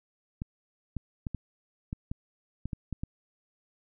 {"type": "clicks", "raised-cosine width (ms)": 5, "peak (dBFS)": -21, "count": 10, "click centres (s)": [0.419, 0.967, 1.268, 1.347, 1.929, 2.115, 2.656, 2.732, 2.927, 3.035], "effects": []}